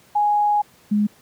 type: tone pair in turn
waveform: sine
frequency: 830.6 / 208.4 Hz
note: G#5 / G#3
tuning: 0 / +6 cents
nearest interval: 2 octaves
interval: 2394 cents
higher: first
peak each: -15 dBFS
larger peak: neither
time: 0.15-0.62 / 0.91-1.07 s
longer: first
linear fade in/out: 10 ms
effects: pink hiss -53 dBFS RMS until 1.21 s + high-pass 100 Hz 12 dB/octave